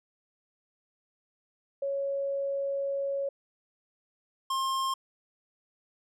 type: tone pair in turn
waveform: sine / square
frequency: 554.4 / 1064.2 Hz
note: C#5 / C6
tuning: 0 / +29 cents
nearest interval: major seventh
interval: 1129 cents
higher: second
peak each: -28 dBFS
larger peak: neither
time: 1.82-3.29 / 4.5-4.94 s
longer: first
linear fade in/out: 5 ms
effects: low-pass 11000 Hz 12 dB/octave